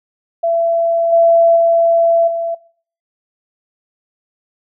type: tone with level steps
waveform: sine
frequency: 671 Hz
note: E5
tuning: 31 cents sharp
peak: -12 / -7 / -9 / -17 dBFS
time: 0.43-2.55 s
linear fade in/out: 10 ms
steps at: 1.12 / 1.56 / 2.27 s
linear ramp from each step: 10 ms
effects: noise-tail reverb RT60 0.5 s tail -21 dB re dry